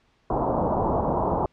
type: low-pass noise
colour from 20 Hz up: white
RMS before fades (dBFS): -24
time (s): 0.3-1.46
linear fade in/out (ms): 2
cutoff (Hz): 1000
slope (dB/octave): 48
effects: pink hiss -64 dBFS RMS until 1.52 s + low-pass 4000 Hz 12 dB/octave